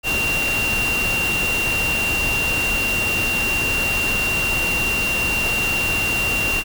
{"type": "tone in noise", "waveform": "sine", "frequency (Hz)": 2760, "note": "F7", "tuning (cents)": -21, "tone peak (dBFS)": -19, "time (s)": [0.03, 6.64], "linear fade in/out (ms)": 50, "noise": "pink", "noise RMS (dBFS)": -25, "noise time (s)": [0.03, 6.64], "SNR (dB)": 3, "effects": []}